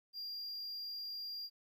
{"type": "tone", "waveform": "triangle", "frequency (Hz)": 4786, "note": "D8", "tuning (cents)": 32, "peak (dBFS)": -40, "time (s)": [0.13, 1.5], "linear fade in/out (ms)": 50, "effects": ["13-bit"]}